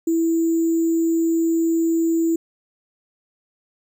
sine tone with sample-and-hold, 329.6 Hz, E4, in tune, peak -16 dBFS, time 0.07-2.36 s, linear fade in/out 5 ms, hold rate 7350 Hz, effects none

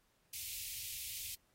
white band-stop noise, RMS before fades -44 dBFS, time 0.33-1.35 s, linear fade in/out 5 ms, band 120 to 2200 Hz, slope 48 dB/octave, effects pink hiss -75 dBFS RMS until 1.54 s + AAC 48 kbps

